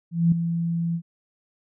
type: tone with ADSR envelope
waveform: sine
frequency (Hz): 168.3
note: E3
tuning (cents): +36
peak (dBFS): -13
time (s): 0.11-1.02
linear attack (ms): 210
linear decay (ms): 4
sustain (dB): -9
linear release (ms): 72
effects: none